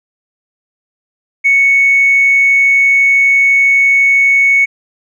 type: tone with tanh clipping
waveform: triangle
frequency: 2217 Hz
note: C#7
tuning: in tune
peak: -6 dBFS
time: 1.44-4.66 s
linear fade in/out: 20 ms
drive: 4 dB
effects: none